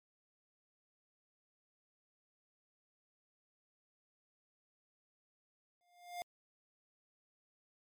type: tone with exponential growth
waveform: square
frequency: 705 Hz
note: F5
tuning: 16 cents sharp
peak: -38 dBFS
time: 5.81-6.22 s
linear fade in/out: 0 ms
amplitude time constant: 87 ms
effects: MP3 96 kbps